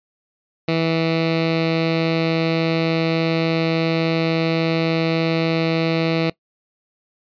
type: tone with notch filter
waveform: 10% pulse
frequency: 163.5 Hz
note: E3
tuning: 14 cents flat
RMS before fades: -19 dBFS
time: 0.68-6.3 s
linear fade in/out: 5 ms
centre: 930 Hz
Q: 1.3
effects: noise-tail reverb RT60 0.1 s tail -21 dB re dry + resampled to 11025 Hz